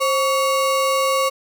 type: ring-modulated tone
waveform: square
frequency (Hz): 830.6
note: G#5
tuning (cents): 0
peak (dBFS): -14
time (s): 0-1.3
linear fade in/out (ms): 20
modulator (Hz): 299
effects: none